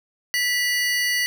square tone cluster, 1967 / 2890 / 4525 Hz, B6 / F#7 / C#8, -7 / -41 / +35 cents, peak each -22 / -30 / -27 dBFS, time 0.34-1.26 s, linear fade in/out 0 ms, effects none

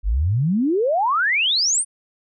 sine exponential sweep, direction up, 44.31 to 9650 Hz, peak -16 dBFS, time 0.03-1.85 s, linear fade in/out 50 ms, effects none

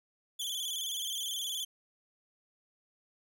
sawtooth tone with vibrato, 3284 Hz, G#7, 20 cents flat, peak -31 dBFS, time 0.39-1.65 s, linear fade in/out 10 ms, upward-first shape square, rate 19 Hz, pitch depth 71 cents each way, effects none

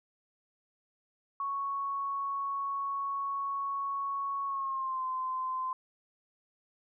sine tone with pitch glide, 1108.7 to 1034.5 Hz, C#6 to C6, 0 to -20 cents, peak -31 dBFS, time 1.4-5.73 s, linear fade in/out 2 ms, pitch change -120 cents, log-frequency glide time 4.46-5.04 s, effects none

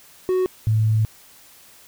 triangle / sine tone pair in turn, 370 / 109.37 Hz, F#4 / A2, 0 / -10 cents, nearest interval octave + major sixth, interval 2110 cents, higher first, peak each -15 dBFS, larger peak neither, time 0.29-0.46 / 0.67-1.05 s, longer second, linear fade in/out 0 ms, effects white hiss -49 dBFS RMS until 1.87 s

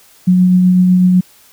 sine tone with tremolo, 182.2 Hz, F#3, 26 cents flat, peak -5 dBFS, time 0.27-1.21 s, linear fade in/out 10 ms, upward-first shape triangle, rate 8 Hz, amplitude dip 25%, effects white hiss -46 dBFS RMS until 1.52 s

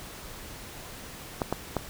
clicks, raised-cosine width 1 ms, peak -12 dBFS, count 3, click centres 1.418 / 1.526 / 1.767 s, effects pink hiss -43 dBFS RMS until 1.89 s

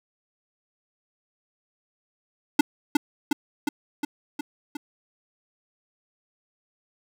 square tone with echo, 293.5 Hz, D4, 1 cent flat, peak -13 dBFS, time 2.59-2.61 s, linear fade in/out 5 ms, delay 360 ms, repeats 6, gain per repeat -3 dB, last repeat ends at 4.77 s, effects none

